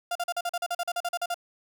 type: tone bursts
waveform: 35% pulse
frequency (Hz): 698.5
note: F5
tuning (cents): 0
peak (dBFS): -25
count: 15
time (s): 0.11-1.344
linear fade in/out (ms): 5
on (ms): 44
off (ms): 41
effects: none